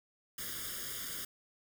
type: noise with comb filter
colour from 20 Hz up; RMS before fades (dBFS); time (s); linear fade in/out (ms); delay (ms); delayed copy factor
white; -41; 0.38-1.25; 5; 0.59; +1
effects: none